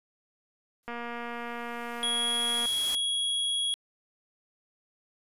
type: noise with exponential growth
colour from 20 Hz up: white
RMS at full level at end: -36 dBFS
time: 0.83-2.95 s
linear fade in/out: 1 ms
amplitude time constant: 460 ms
type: click train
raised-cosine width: 0.5 ms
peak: -23 dBFS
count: 422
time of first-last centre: 0.88-2.656 s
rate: 237 Hz
type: tone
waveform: square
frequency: 3322 Hz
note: G#7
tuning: in tune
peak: -27 dBFS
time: 2.03-3.74 s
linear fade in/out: 0 ms
effects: resampled to 32000 Hz